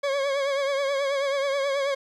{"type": "tone with vibrato", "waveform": "40% pulse", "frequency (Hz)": 554.4, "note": "C#5", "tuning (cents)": 0, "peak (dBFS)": -22, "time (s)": [0.03, 1.95], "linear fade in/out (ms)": 10, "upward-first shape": "triangle", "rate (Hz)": 9.3, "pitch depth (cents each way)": 63, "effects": ["low-pass 5000 Hz 12 dB/octave", "10-bit"]}